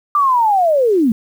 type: linear sweep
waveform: sine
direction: down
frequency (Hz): 1194 to 207.7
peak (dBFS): -10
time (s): 0.15-1.12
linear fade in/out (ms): 2
effects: 7-bit